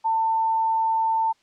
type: tone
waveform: sine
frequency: 895 Hz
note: A5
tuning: 29 cents sharp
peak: -19 dBFS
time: 0.04-1.33 s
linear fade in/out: 20 ms
effects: white hiss -63 dBFS RMS until 1.42 s + low-pass 5000 Hz 12 dB/octave